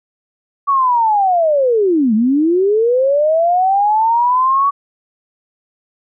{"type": "linear two-way sweep", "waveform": "sine", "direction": "down then up", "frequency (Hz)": [1136, 207.7, 1136], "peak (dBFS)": -10, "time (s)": [0.67, 4.71], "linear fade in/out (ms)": 20, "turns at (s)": 2.14, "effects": []}